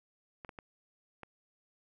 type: clicks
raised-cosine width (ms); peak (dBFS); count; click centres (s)
0.5; -30; 4; 0.448 / 0.492 / 0.588 / 1.233
effects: none